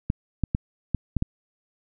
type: clicks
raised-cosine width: 5 ms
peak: -10 dBFS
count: 6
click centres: 0.101 / 0.437 / 0.549 / 0.947 / 1.167 / 1.224 s
effects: none